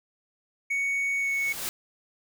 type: tone with pitch glide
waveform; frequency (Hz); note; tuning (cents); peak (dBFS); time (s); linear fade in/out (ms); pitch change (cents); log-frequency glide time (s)
triangle; 2228 to 2214; C#7 to C#7; +8 to -3; -23; 0.7-1.53; 10; -11; 1.2-1.28
type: noise with exponential growth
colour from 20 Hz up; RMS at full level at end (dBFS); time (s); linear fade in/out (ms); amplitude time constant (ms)
white; -30; 0.95-1.69; 0; 160
effects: none